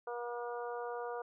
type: harmonic tone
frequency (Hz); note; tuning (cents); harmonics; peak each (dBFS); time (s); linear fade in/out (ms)
239.7; A#3; +48; 2 / 3 / 4 / 5 / 6; -40 / -44 / -46 / -48 / -50; 0.07-1.22; 5
effects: none